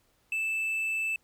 triangle tone, 2637 Hz, E7, in tune, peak -26 dBFS, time 0.32-1.16 s, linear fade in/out 2 ms, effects pink hiss -69 dBFS RMS until 1.23 s

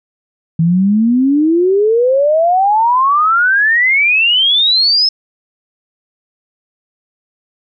sine exponential sweep, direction up, 160 to 5274 Hz, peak -8 dBFS, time 0.59-5.09 s, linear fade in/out 5 ms, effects none

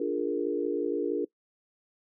sine chord, Bb dominant seventh, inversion first, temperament equal, 293.7 / 349.2 / 415.3 / 466.2 Hz, D4 / F4 / Ab4 / Bb4, 0 / 0 / 0 / 0 cents, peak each -32 dBFS, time 0-1.25 s, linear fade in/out 5 ms, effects noise-tail reverb RT60 0.1 s tail -22 dB re dry

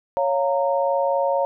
sine chord, Bb minor, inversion first, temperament equal with one note detuned, 554.4 / 698.5 / 923.8 Hz, Db5 / F5 / Bb5, 0 / 0 / -16 cents, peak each -20 / -25 / -24 dBFS, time 0.17-1.45 s, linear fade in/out 0 ms, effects none

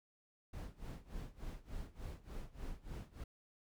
brown noise with tremolo, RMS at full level -44 dBFS, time 0.53-3.24 s, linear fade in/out 5 ms, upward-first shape sine, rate 3.4 Hz, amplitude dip 90%, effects none

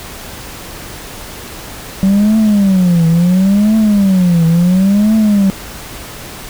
sine tone with vibrato, 190 Hz, F#3, 46 cents sharp, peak -4 dBFS, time 2.03-5.5 s, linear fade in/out 0 ms, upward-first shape triangle, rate 0.72 Hz, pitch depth 270 cents each way, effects tanh soft clip ceiling -6 dBFS + pink hiss -29 dBFS RMS until 6.49 s

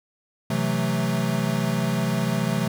square chord, F# half-diminished seventh, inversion second, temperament equal, 130.81 / 164.81 / 185 / 220 Hz, C3 / E3 / F#3 / A3, 0 / 0 / 0 / 0 cents, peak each -28 dBFS, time 0.5-2.68 s, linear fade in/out 5 ms, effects none

